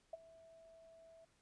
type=tone with ADSR envelope; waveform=sine; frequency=656 Hz; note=E5; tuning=9 cents flat; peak=-40 dBFS; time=0.13-1.25 s; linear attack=5 ms; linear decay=23 ms; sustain=-19 dB; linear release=6 ms; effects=pink hiss -75 dBFS RMS until 1.41 s + resampled to 22050 Hz